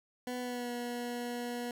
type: tone with pitch glide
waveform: 20% pulse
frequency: 248.3 to 241.5 Hz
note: B3 to B3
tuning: +9 to -39 cents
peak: -31 dBFS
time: 0.27-1.71 s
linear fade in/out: 2 ms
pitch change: -48 cents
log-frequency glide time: 0.4-0.71 s
effects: none